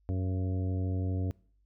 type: harmonic tone with a mistuned harmonic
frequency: 92.5 Hz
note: F#2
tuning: in tune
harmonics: 1 / 2 / 3 / 4 / 5 / 6 / 7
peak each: -29 / -40 / -38 / -46 / -45 / -50 / -50 dBFS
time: 0.09-1.31 s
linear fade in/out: 0 ms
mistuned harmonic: 7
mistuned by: +76 cents
effects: noise-tail reverb RT60 0.5 s tail -23 dB re dry + added 50 Hz sine -65 dBFS peak until 1.65 s